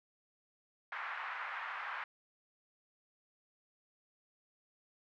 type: band-pass noise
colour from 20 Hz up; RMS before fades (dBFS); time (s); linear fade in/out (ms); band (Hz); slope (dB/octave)
white; -42; 0.92-2.04; 2; 900 to 1900; 24
effects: none